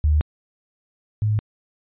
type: tone pair in turn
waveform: sine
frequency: 75.4 / 106.63 Hz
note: D2 / G#2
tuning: +46 / +46 cents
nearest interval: tritone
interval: 600 cents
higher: second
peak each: -14 / -17 dBFS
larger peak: first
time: 0.04-0.21 / 1.22-1.39 s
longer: neither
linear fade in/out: 0 ms
effects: resampled to 8000 Hz